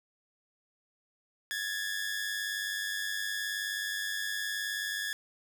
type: tone pair together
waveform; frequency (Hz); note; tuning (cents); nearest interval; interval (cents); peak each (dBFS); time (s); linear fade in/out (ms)
sawtooth; 1666.9 / 1766; G#6 / A6; +6 / +6; minor second; 100; -31 / -33; 1.51-5.13; 0
effects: none